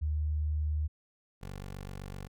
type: tone pair in turn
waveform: sine / 15% pulse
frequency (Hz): 75.9 / 47.81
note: D#2 / G1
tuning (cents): -42 / -43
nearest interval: minor sixth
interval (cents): 801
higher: first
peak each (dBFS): -28 / -34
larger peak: first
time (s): 0.01-0.88 / 1.41-2.28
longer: neither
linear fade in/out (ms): 20
effects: none